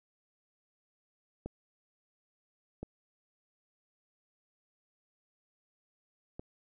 clicks, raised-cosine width 2 ms, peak -25 / -26 / -28 dBFS, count 3, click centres 1.46 / 2.83 / 6.395 s, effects none

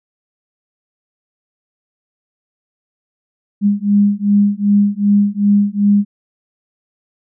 sine beating tone pair, 202.3 / 204.9 Hz, G#3 / G#3, -45 / -23 cents, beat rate 2.6 Hz, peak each -13 dBFS, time 3.61-6.05 s, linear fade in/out 50 ms, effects none

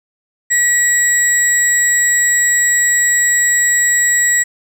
sine tone pair together, 1930 / 7720 Hz, B6 / B8, -40 / -40 cents, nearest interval 2 octaves, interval 2400 cents, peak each -11 dBFS, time 0.5-4.44 s, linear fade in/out 20 ms, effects tanh soft clip ceiling -7 dBFS + 7-bit

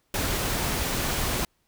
pink noise, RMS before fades -27 dBFS, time 0.14-1.45 s, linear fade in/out 2 ms, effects pink hiss -70 dBFS RMS until 1.67 s

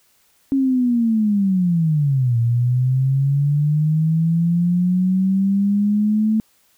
sine linear two-way sweep, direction down then up, 274.8 to 115.6 to 219.7 Hz, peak -14 dBFS, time 0.52-6.4 s, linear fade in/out 0 ms, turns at 2.38 s, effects white hiss -59 dBFS RMS until 6.77 s

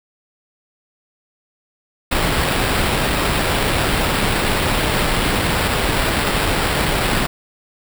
pink noise with sample-and-hold, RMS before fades -18 dBFS, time 2.11-7.27 s, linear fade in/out 10 ms, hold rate 6300 Hz, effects none

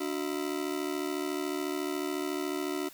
40% pulse ring-modulated tone, 329.6 Hz, E4, in tune, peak -27 dBFS, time 0-2.89 s, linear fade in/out 10 ms, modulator 37 Hz, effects white hiss -52 dBFS RMS until 2.93 s

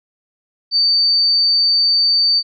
sine tone, 4588 Hz, D8, 41 cents flat, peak -11 dBFS, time 0.71-2.43 s, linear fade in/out 50 ms, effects none

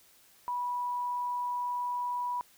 sine tone, 979 Hz, B5, 15 cents flat, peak -30 dBFS, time 0.48-2.41 s, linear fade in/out 0 ms, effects white hiss -61 dBFS RMS until 2.57 s

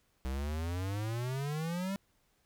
square exponential sweep, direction up, 63.6 to 200.5 Hz, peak -34 dBFS, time 0.25-1.96 s, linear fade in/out 0 ms, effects pink hiss -73 dBFS RMS until 2.45 s

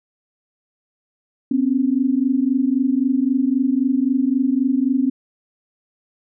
sine tone pair together, 251.9 / 275.7 Hz, B3 / C#4, +34 / -9 cents, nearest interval major second, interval 157 cents, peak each -18 dBFS, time 1.51-5.1 s, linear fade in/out 5 ms, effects none

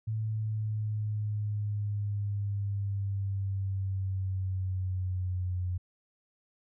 sine exponential sweep, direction down, 110 to 90 Hz, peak -29 dBFS, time 0.07-5.78 s, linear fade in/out 10 ms, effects none

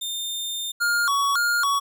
sawtooth tone, 3620 Hz, A7, 48 cents sharp, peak -24 dBFS, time 0.01-0.72 s, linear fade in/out 10 ms
square tone with vibrato, 1260 Hz, D#6, 21 cents sharp, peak -20 dBFS, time 0.8-1.8 s, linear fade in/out 20 ms, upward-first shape square, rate 1.8 Hz, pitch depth 200 cents each way
effects none

